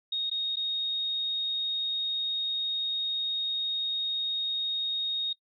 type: tone with dropouts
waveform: sine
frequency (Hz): 3729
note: A#7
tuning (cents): 0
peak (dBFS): -27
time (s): 0.12-5.33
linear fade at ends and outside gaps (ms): 5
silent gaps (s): 0.299-0.313 / 0.558-0.568
effects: noise-tail reverb RT60 0.1 s tail -23 dB re dry